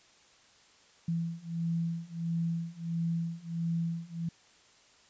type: beating tone pair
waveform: sine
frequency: 166.3 / 167.8 Hz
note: E3 / E3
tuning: +16 / +31 cents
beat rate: 1.5 Hz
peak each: -34 / -33 dBFS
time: 1.08-4.29 s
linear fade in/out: 5 ms
effects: white hiss -61 dBFS RMS until 5.09 s + resampled to 16000 Hz